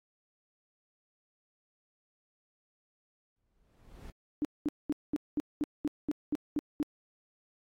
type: noise with exponential growth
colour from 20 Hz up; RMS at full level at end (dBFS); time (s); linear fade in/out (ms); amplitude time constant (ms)
brown; -44; 3.36-4.1; 1; 160
type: tone bursts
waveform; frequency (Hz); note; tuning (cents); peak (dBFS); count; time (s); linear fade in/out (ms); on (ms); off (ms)
sine; 296.4; D4; +16; -27; 11; 4.42-6.828; 0; 28; 210
effects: AAC 48 kbps